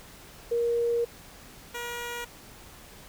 sine / 10% pulse tone pair in turn, 470.9 / 478 Hz, A#4 / A#4, +18 / +43 cents, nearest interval unison, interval 25 cents, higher second, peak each -23 / -25 dBFS, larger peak first, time 0.51-1.05 / 1.74-2.25 s, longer first, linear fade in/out 10 ms, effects pink hiss -49 dBFS RMS until 3.08 s

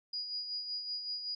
sine tone with tremolo, 4896 Hz, D#8, 29 cents flat, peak -34 dBFS, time 0.13-1.35 s, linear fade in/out 5 ms, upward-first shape sine, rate 5.3 Hz, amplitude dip 50%, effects none

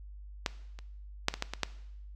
clicks, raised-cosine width 0.2 ms, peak -11 / -29 / -7 / -17 / -13 / -17 / -10 dBFS, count 7, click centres 0.462 / 0.789 / 1.284 / 1.34 / 1.424 / 1.536 / 1.633 s, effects noise-tail reverb RT60 0.8 s tail -17 dB re dry + added 50 Hz sine -44 dBFS peak until 2.15 s

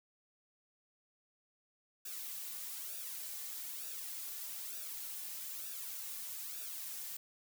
blue noise with flanger, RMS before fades -44 dBFS, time 2.05-7.17 s, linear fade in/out 5 ms, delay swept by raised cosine 0.94 to 3.14 ms, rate 1.1 Hz, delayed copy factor -0.7, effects none

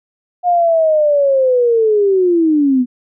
sine linear sweep, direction down, 719 to 242.2 Hz, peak -9 dBFS, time 0.43-2.86 s, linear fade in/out 50 ms, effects none

